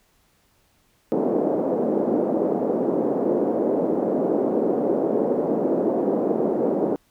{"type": "band-pass noise", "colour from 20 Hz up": "white", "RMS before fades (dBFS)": -22, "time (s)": [1.12, 6.96], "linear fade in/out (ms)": 0, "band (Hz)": [220, 540], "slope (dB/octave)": 24, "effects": ["pink hiss -63 dBFS RMS until 7.1 s"]}